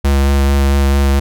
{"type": "tone with vibrato", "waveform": "square", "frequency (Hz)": 69.3, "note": "C#2", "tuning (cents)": 0, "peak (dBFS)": -10, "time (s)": [0.04, 1.2], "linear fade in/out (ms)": 10, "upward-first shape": "sine", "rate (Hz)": 4.5, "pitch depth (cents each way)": 15, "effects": []}